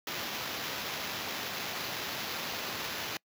white noise with sample-and-hold, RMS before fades -37 dBFS, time 0.07-3.17 s, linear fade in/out 2 ms, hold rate 8820 Hz, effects noise-tail reverb RT60 0.1 s tail -26 dB re dry + high-pass 100 Hz 12 dB/octave

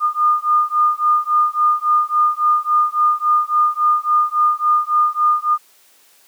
sine beating tone pair, 1215 / 1218.6 Hz, D#6 / D#6, -42 / -36 cents, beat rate 3.6 Hz, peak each -16 dBFS, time 0-5.58 s, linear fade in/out 50 ms, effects white hiss -52 dBFS RMS until 6.27 s + high-pass 300 Hz 12 dB/octave

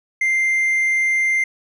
sine tone with hard clipping, 2093 Hz, C7, in tune, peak -16 dBFS, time 0.21-1.44 s, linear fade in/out 5 ms, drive 2 dB, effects none

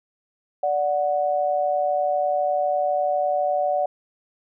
sine tone pair together, 585 / 737 Hz, D5 / F#5, -7 / -7 cents, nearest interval major third, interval 400 cents, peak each -22 dBFS, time 0.63-3.86 s, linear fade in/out 5 ms, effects none

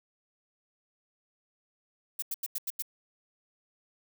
violet noise bursts, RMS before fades -33 dBFS, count 6, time 2.19-2.823 s, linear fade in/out 5 ms, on 33 ms, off 87 ms, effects none

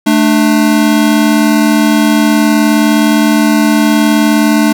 square tone pair together, 218.1 / 297.5 Hz, A3 / D4, -15 / +22 cents, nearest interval perfect fourth, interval 537 cents, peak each -10 dBFS, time 0.06-4.73 s, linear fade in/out 10 ms, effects none

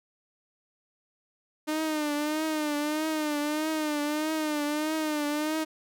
sawtooth tone with vibrato, 304 Hz, D#4, 40 cents flat, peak -23 dBFS, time 1.67-5.65 s, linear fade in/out 20 ms, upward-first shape triangle, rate 1.6 Hz, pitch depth 76 cents each way, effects none

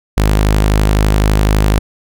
sawtooth tone, 51.91 Hz, G#1, in tune, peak -5 dBFS, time 0.17-1.79 s, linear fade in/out 5 ms, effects none

